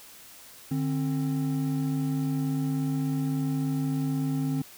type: tone pair together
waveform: triangle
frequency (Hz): 149.3 / 265.8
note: D3 / C4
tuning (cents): +29 / +27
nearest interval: minor seventh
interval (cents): 998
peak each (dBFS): -26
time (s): 0.71-4.62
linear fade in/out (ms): 5
effects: white hiss -49 dBFS RMS until 4.77 s